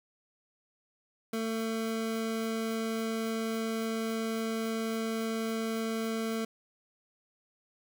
25% pulse tone, 224.1 Hz, A3, 32 cents sharp, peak -27 dBFS, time 1.33-6.45 s, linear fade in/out 5 ms, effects none

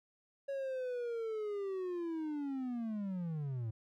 triangle linear sweep, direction down, 557 to 106.5 Hz, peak -34 dBFS, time 0.48-3.71 s, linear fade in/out 10 ms, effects none

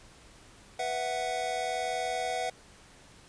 square chord, B suspended fourth, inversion none, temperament equal, 493.9 / 659.3 / 740 Hz, B4 / E5 / F#5, 0 / 0 / 0 cents, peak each -38 / -36 / -33 dBFS, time 0.79-2.5 s, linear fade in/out 5 ms, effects pink hiss -55 dBFS RMS until 3.28 s + resampled to 22050 Hz

